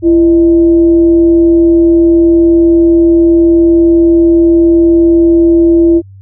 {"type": "tone with frequency modulation", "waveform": "sine", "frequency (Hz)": 336.2, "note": "E4", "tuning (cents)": 34, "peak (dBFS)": -3, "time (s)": [0.02, 6.02], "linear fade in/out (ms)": 50, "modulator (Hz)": 280, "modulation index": 0.25, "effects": ["added 97 Hz sine -31 dBFS peak until 6.21 s"]}